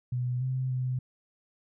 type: tone with pitch steps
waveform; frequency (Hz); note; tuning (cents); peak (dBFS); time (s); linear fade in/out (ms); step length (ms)
sine; 124.3 / 129.8 / 127.6; B2 / C3 / C3; +12 / -13 / -43; -27; 0.12-0.99; 5; 290
effects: none